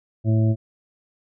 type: harmonic tone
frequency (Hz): 110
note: A2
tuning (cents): 0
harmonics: 1 / 2 / 3 / 5 / 6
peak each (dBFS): -16 / -25 / -27 / -34 / -36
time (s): 0.24-0.56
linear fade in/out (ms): 50
effects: none